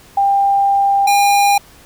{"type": "tone pair in turn", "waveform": ["sine", "square"], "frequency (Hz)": [795, 807.5], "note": ["G5", "G#5"], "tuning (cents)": [24, -49], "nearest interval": "unison", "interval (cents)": 27, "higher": "second", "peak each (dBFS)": -10, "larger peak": "neither", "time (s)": [[0.17, 1.07], [1.07, 1.58]], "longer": "first", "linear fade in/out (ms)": 5, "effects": ["pink hiss -44 dBFS RMS until 1.85 s"]}